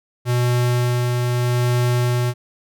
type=tone with tremolo; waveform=square; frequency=122.5 Hz; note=B2; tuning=14 cents flat; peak=-16 dBFS; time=0.25-2.34 s; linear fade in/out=50 ms; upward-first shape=sine; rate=0.8 Hz; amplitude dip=25%; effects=none